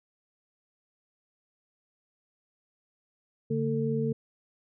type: tone cluster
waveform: sine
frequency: 141.6 / 225.6 / 446.8 Hz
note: C#3 / A3 / A4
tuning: +37 / +44 / +27 cents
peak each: -30 dBFS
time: 3.5-4.13 s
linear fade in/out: 10 ms
effects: none